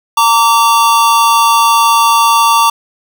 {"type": "tone pair together", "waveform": "square", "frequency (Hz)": [917, 1155.3], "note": ["A#5", "D6"], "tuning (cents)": [-29, -29], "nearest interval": "major third", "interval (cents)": 400, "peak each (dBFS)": -10, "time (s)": [0.17, 2.7], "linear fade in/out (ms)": 5, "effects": []}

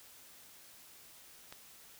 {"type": "click", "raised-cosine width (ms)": 0.2, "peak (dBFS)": -29, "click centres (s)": 1.525, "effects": ["white hiss -57 dBFS RMS until 1.99 s"]}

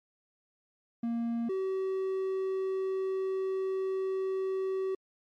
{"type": "tone pair in turn", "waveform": "triangle", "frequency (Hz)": [233.1, 381.1], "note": ["A#3", "G4"], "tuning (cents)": [0, -49], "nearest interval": "major sixth", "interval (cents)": 851, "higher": "second", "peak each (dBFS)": -27, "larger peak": "neither", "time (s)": [[1.03, 1.49], [1.49, 4.95]], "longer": "second", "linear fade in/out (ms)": 5, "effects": ["MP3 64 kbps"]}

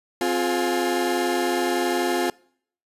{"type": "tone cluster", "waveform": "30% pulse", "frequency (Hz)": [261.4, 353.2, 425.6, 830], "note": ["C4", "F4", "G#4", "G#5"], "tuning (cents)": [-1, 20, 42, -1], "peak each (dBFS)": [-25, -20, -28, -28], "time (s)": [0.21, 2.3], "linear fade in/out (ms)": 2, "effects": ["noise-tail reverb RT60 0.6 s tail -25 dB re dry", "resampled to 32000 Hz"]}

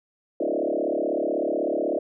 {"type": "tone with frequency modulation", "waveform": "sine", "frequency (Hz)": 466.2, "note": "A#4", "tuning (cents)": 0, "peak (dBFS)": -22, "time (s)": [0.4, 1.99], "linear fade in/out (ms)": 5, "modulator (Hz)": 36.1, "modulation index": 5, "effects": []}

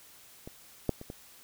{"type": "clicks", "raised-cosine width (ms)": 2, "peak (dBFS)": [-28, -13, -29, -26], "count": 4, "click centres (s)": [0.475, 0.893, 1.014, 1.101], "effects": ["white hiss -55 dBFS RMS until 1.43 s"]}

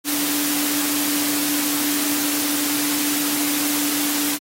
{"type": "tone in noise", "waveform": "sine", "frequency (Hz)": 292, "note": "D4", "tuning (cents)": -10, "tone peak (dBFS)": -24, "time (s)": [0.04, 4.39], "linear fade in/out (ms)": 50, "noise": "white", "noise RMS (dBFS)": -23, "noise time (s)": [0.04, 4.39], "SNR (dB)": -4, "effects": ["high-pass 150 Hz 12 dB/octave", "AAC 48 kbps"]}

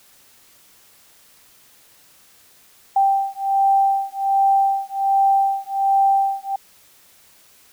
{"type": "beating tone pair", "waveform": "sine", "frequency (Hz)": [784, 785.3], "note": ["G5", "G5"], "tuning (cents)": [0, 3], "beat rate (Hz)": 1.3, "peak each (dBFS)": -18, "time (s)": [2.96, 6.56], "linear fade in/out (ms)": 5, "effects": ["white hiss -52 dBFS RMS until 7.72 s"]}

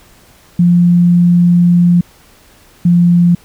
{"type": "tone pair in turn", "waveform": "sine", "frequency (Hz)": [174.61, 173.84], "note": ["F3", "F3"], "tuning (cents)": [0, -8], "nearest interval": "unison", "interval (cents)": 8, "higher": "first", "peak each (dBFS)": -5, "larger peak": "neither", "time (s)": [[0.59, 2.01], [2.85, 3.35]], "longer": "first", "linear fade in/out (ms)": 5, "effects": ["pink hiss -45 dBFS RMS until 3.44 s"]}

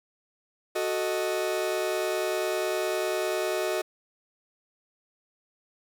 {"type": "chord", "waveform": "40% pulse", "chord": "D# diminished", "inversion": "first", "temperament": "equal", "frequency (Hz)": [370, 440, 622.3], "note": ["F#4", "A4", "D#5"], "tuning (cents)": [0, 0, 0], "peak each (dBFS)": [-29, -32, -29], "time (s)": [0.75, 3.82], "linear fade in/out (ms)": 10, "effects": []}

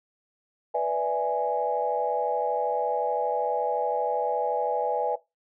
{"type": "chord", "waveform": "sine", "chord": "E dominant seventh", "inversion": "second", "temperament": "equal", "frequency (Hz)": [493.9, 587.3, 659.3, 830.6], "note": ["B4", "D5", "E5", "G#5"], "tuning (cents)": [0, 0, 0, 0], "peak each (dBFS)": [-28, -30, -29, -27], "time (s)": [0.74, 5.16], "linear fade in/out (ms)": 10, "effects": ["noise-tail reverb RT60 0.2 s tail -18 dB re dry", "tanh soft clip ceiling -12 dBFS"]}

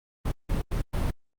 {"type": "noise bursts at uneven times", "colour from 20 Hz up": "brown", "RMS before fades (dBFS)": -26, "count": 4, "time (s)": [[0.25, 0.32], [0.49, 0.62], [0.71, 0.82], [0.93, 1.11]], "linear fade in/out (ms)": 10, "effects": ["Opus 32 kbps"]}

